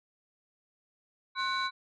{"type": "tone cluster", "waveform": "sine", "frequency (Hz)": [1064, 1487, 2261, 3953], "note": ["C6", "F#6", "C#7", "B7"], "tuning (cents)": [29, 8, 34, 1], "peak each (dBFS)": [-31, -33, -38, -34], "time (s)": [1.35, 1.71], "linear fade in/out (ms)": 50, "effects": ["tanh soft clip ceiling -23 dBFS"]}